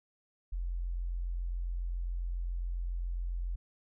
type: tone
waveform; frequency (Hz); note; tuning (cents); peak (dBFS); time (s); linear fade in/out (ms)
sine; 43.65; F1; 0; -32; 0.52-3.56; 10
effects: none